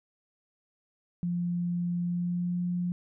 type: tone with pitch glide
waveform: sine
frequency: 174.61 to 176.95 Hz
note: F3 to F3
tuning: 0 to +23 cents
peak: -27 dBFS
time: 1.23-2.92 s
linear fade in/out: 0 ms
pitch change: +23 cents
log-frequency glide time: 2.03-2.6 s
effects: none